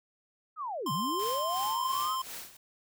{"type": "linear two-way sweep", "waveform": "sine", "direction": "down then up", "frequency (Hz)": [1318.5, 130.6, 1318.5], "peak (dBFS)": -33, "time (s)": [0.56, 2.17], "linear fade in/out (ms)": 50, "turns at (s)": 0.92}
{"type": "tone", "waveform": "square", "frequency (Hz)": 1046.5, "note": "C6", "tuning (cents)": 0, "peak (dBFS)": -31, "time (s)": [0.86, 2.22], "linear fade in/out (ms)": 5}
{"type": "noise with tremolo", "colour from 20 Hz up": "white", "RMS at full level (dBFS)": -41, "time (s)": [1.19, 2.57], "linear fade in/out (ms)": 5, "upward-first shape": "sine", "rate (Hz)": 2.8, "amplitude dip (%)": 80}
{"effects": []}